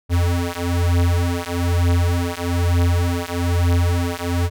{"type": "beating tone pair", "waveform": "square", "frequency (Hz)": [86.5, 87.6], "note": ["F2", "F2"], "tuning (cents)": [-16, 6], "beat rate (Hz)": 1.1, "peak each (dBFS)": -20, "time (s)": [0.09, 4.5], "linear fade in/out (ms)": 50, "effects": []}